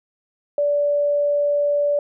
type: tone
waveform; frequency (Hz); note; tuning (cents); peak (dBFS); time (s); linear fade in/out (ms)
sine; 580; D5; -22; -16; 0.58-1.99; 2
effects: none